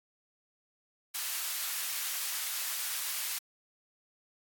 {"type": "high-pass noise", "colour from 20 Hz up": "white", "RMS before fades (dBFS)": -35, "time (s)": [1.14, 3.39], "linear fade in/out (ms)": 10, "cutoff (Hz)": 1200, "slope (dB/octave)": 12, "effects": ["AAC 64 kbps"]}